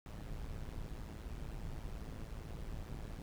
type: noise with amplitude modulation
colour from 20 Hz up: brown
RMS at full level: -41 dBFS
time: 0.06-3.22 s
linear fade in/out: 0 ms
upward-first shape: sine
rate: 110 Hz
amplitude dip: 75%
effects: none